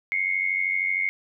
sine tone pair together, 2110 / 2203 Hz, C7 / C#7, +14 / -11 cents, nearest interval minor second, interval 75 cents, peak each -25 dBFS, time 0.12-1.09 s, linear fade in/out 0 ms, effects none

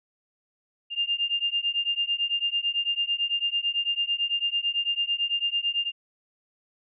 sine beating tone pair, 2800 / 2809 Hz, F7 / F7, +4 / +9 cents, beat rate 9 Hz, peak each -27 dBFS, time 0.9-5.92 s, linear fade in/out 50 ms, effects none

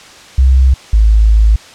sine tone pair in turn, 65.2 / 53.79 Hz, C2 / A1, -5 / -39 cents, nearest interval minor third, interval 334 cents, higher first, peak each -4 dBFS, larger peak neither, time 0.38-0.74 / 0.93-1.56 s, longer second, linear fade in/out 5 ms, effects white hiss -36 dBFS RMS until 1.74 s + low-pass 6000 Hz 12 dB/octave

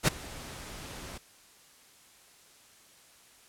pink noise with ADSR envelope, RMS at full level -21 dBFS, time 0.03-1.18 s, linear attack 47 ms, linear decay 13 ms, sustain -22 dB, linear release 7 ms, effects white hiss -58 dBFS RMS until 3.48 s + low-pass 11000 Hz 12 dB/octave

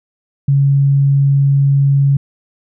sine tone, 139.2 Hz, C#3, 8 cents sharp, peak -8 dBFS, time 0.48-2.17 s, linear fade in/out 5 ms, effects none

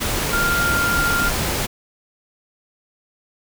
sine tone in noise, 1396.9 Hz, F6, in tune, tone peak -18 dBFS, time 0.32-1.3 s, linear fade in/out 20 ms, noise pink, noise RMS -22 dBFS, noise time 0-1.67 s, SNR +1 dB, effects none

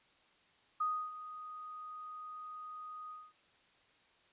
sine tone with ADSR envelope, 1244.5 Hz, D#6, in tune, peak -30 dBFS, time 0.8-3.33 s, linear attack 10 ms, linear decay 300 ms, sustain -14 dB, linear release 230 ms, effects white hiss -68 dBFS RMS until 4.32 s + resampled to 8000 Hz

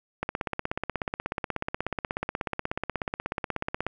click train, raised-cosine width 0.5 ms, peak -13 dBFS, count 61, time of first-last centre 0.23-3.866 s, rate 16.5 Hz, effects none

